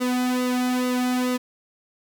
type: tone with flanger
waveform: sawtooth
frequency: 250.5 Hz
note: B3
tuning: 25 cents sharp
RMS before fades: -23 dBFS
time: 0-1.38 s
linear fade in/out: 20 ms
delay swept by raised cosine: 1.2 to 2.2 ms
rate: 2.3 Hz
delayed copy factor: -0.75
effects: none